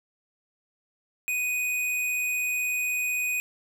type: tone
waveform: square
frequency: 2489 Hz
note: D#7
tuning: in tune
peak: -26 dBFS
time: 1.28-3.4 s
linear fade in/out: 0 ms
effects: 11-bit